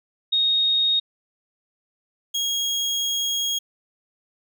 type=tone pair in turn; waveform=sine / 30% pulse; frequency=3729 / 3285 Hz; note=A#7 / G#7; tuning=0 / -20 cents; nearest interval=major second; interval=220 cents; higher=first; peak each=-17 / -19 dBFS; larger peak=first; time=0.32-1 / 2.34-3.59 s; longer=second; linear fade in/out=10 ms; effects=none